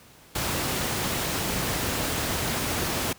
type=noise; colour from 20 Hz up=pink; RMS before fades=-27 dBFS; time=0.35-3.13 s; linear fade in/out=5 ms; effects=pink hiss -52 dBFS RMS until 3.18 s + high-pass 60 Hz 12 dB/octave